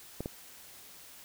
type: clicks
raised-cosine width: 2 ms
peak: -22 dBFS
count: 2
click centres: 0.206 / 0.259 s
effects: white hiss -52 dBFS RMS until 1.24 s